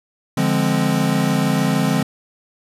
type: chord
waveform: square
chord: D half-diminished seventh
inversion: none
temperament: equal with one note detuned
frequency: 146.83 / 173.31 / 207.7 / 261.6 Hz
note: D3 / F3 / Ab3 / C4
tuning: 0 / -13 / 0 / 0 cents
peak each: -22 dBFS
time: 0.37-2.03 s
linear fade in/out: 5 ms
effects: resampled to 32000 Hz